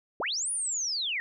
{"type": "linear two-way sweep", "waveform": "sine", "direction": "up then down", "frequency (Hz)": [266.1, 9810, 1805], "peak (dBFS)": -28, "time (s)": [0.2, 1.2], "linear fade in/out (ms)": 0, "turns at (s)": 0.51, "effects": []}